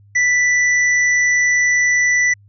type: tone with hard clipping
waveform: triangle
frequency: 1975 Hz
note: B6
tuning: in tune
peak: -14 dBFS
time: 0.15-2.34 s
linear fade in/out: 10 ms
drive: 14 dB
effects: added 101 Hz sine -45 dBFS peak until 2.48 s + resampled to 16000 Hz

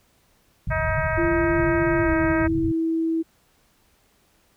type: low-pass noise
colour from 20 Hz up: white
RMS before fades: -28 dBFS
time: 0.67-2.72 s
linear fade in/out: 5 ms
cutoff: 160 Hz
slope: 96 dB/octave
type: harmonic tone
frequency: 316.6 Hz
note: D#4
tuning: 30 cents sharp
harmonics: 2 / 3 / 4 / 5 / 6 / 7 / 8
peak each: -26 / -31 / -31 / -28 / -32 / -35 / -41 dBFS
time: 0.7-2.48 s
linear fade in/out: 20 ms
type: tone with pitch glide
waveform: sine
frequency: 339.1 to 325.9 Hz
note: E4 to E4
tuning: +49 to -20 cents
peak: -20 dBFS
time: 1.17-3.23 s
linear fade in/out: 20 ms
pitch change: -69 cents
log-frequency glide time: 2.05-2.1 s
effects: pink hiss -62 dBFS RMS until 4.56 s

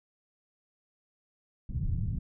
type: low-pass noise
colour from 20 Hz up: white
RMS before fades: -31 dBFS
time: 1.69-2.19 s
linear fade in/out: 5 ms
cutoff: 140 Hz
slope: 24 dB/octave
effects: none

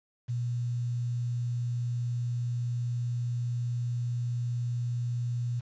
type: tone with quantisation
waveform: sine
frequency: 120.6 Hz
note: B2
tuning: 41 cents flat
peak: -28 dBFS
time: 0.28-5.61 s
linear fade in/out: 20 ms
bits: 9
effects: resampled to 16000 Hz

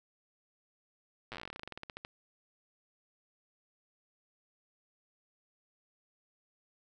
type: slowing click train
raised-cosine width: 0.3 ms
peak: -26 dBFS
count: 24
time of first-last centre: 1.32-2.049 s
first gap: 8 ms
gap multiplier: 1.11
effects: none

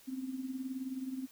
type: tone with tremolo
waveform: sine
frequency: 261.6 Hz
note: C4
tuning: in tune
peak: -33 dBFS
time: 0.07-1.27 s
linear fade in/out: 20 ms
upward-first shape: triangle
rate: 19 Hz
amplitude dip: 75%
effects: white hiss -60 dBFS RMS until 1.31 s

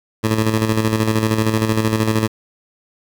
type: tone with tremolo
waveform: 15% pulse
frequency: 110 Hz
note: A2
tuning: in tune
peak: -7 dBFS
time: 0.23-2.28 s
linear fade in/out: 20 ms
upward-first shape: square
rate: 13 Hz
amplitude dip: 50%
effects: 8-bit

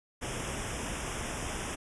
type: band-stop noise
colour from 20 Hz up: pink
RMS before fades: -36 dBFS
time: 0.21-1.76 s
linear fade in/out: 20 ms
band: 3500 to 5200 Hz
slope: 96 dB/octave
effects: resampled to 24000 Hz

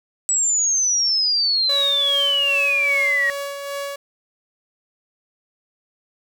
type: exponential sweep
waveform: sine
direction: down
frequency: 7910 to 1874 Hz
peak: -16 dBFS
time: 0.29-3.3 s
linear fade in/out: 0 ms
type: tone with tremolo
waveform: sawtooth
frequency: 563 Hz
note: C#5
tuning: 27 cents sharp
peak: -21 dBFS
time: 1.69-3.96 s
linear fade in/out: 5 ms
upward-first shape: sine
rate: 2.5 Hz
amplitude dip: 40%
effects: none

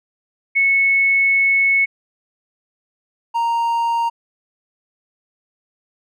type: tone pair in turn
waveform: sine / triangle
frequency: 2202 / 930.1 Hz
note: C#7 / A#5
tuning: -12 / -4 cents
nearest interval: octave + minor third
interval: 1492 cents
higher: first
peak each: -12 / -14 dBFS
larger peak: first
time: 0.55-1.86 / 3.34-4.1 s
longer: first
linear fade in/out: 20 ms
effects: none

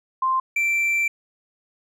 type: tone pair in turn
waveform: sine / triangle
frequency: 1046.5 / 2345 Hz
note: C6 / D7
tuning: 0 / -3 cents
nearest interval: octave + major second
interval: 1397 cents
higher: second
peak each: -18 / -17 dBFS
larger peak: second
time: 0.22-0.4 / 0.56-1.08 s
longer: second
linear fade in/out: 5 ms
effects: none

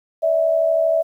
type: tone pair together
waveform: sine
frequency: 579.4 / 652 Hz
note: D5 / E5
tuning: -24 / -19 cents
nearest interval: major second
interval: 205 cents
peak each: -22 / -15 dBFS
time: 0.22-1.03 s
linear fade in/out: 20 ms
effects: 9-bit

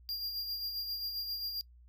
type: tone with tremolo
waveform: square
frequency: 4790 Hz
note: D8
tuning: 33 cents sharp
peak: -34 dBFS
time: 0.09-1.61 s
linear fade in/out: 0 ms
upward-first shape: sine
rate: 7.5 Hz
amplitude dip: 45%
effects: noise-tail reverb RT60 0.1 s tail -23 dB re dry + added 60 Hz sine -55 dBFS peak until 1.88 s

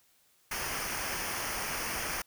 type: noise with comb filter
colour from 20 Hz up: pink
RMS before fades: -35 dBFS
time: 0.51-2.22 s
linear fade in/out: 5 ms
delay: 0.26 ms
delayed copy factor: -0.7
effects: white hiss -67 dBFS RMS until 2.26 s

